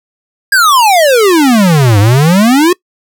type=exponential two-way sweep; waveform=square; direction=down then up; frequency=1661.2 to 98.2 to 371 Hz; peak=-5 dBFS; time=0.52-2.73 s; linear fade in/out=5 ms; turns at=1.99 s; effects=noise-tail reverb RT60 0.1 s tail -23 dB re dry